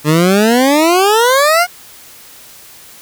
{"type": "exponential sweep", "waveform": "20% pulse", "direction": "up", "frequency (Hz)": [146.3, 733], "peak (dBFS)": -3, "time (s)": [0.04, 1.67], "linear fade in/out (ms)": 50, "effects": ["white hiss -38 dBFS RMS until 3.01 s"]}